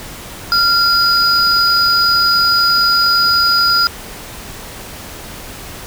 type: tone pair together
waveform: triangle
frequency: 1383 / 4928 Hz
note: F6 / D#8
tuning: -17 / -17 cents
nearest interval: octave + minor seventh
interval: 2200 cents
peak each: -11 dBFS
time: 0.52-3.87 s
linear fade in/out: 0 ms
effects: pink hiss -31 dBFS RMS until 5.86 s